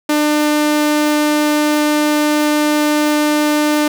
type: tone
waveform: sawtooth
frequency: 299.5 Hz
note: D4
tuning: 34 cents sharp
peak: -8 dBFS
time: 0.09-3.88 s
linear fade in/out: 5 ms
effects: none